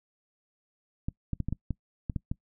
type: clicks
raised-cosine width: 5 ms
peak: -18 dBFS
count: 9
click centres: 1.085 / 1.333 / 1.403 / 1.486 / 1.526 / 1.707 / 2.098 / 2.162 / 2.315 s
effects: noise-tail reverb RT60 0.1 s tail -23 dB re dry